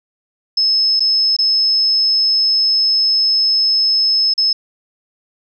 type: tone with dropouts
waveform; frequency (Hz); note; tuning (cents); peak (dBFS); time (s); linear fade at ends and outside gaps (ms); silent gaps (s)
sine; 5200; E8; -24; -11; 0.57-4.53; 5; 0.996-1.004 / 1.366-1.387 / 4.338-4.378
effects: none